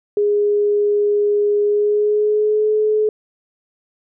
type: tone with pitch glide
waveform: sine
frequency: 412.9 to 428.2 Hz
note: G#4 to A4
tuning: -10 to -47 cents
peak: -13 dBFS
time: 0.17-3.09 s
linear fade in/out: 2 ms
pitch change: +63 cents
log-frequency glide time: 1.63-2.7 s
effects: none